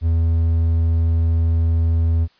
triangle tone, 82.41 Hz, E2, in tune, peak -12 dBFS, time 0.01-2.28 s, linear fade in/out 50 ms, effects white hiss -57 dBFS RMS until 2.39 s + resampled to 11025 Hz

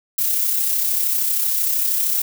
violet noise with amplitude modulation, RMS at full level -18 dBFS, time 0.18-2.22 s, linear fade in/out 5 ms, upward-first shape sine, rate 33 Hz, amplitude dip 35%, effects none

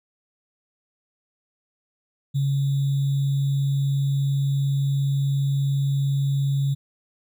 sine tone with sample-and-hold, 138.59 Hz, C#3, in tune, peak -19 dBFS, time 2.34-6.75 s, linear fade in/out 20 ms, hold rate 3675 Hz, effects none

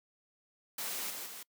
white noise with level steps, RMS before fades -38 / -42 / -46 dBFS, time 0.78-1.43 s, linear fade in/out 5 ms, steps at 1.1 / 1.26 s, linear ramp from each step 2 ms, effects noise-tail reverb RT60 0.1 s tail -26 dB re dry + high-pass 200 Hz 12 dB/octave

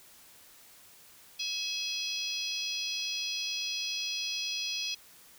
harmonic tone with a mistuned harmonic, 830.6 Hz, G#5, in tune, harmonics 3 / 4 / 5 / 6 / 7, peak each -38 / -37 / -39 / -38 / -41 dBFS, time 1.39-4.95 s, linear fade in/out 10 ms, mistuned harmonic 3, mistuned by +57 cents, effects white hiss -56 dBFS RMS until 5.38 s

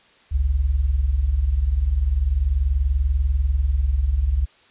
sine tone pair together, 49.14 / 69.5 Hz, G1 / C#2, +5 / +5 cents, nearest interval tritone, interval 600 cents, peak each -22 / -18 dBFS, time 0.31-4.46 s, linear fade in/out 20 ms, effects white hiss -54 dBFS RMS until 4.7 s + resampled to 8000 Hz

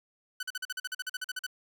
sawtooth tone bursts, 1500 Hz, F#6, 23 cents sharp, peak -29 dBFS, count 15, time 0.4-1.466 s, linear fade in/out 5 ms, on 30 ms, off 44 ms, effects none

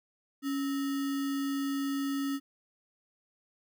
sine tone with sample-and-hold, 277.2 Hz, C#4, in tune, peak -29 dBFS, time 0.42-2.4 s, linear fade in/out 50 ms, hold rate 1575 Hz, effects none

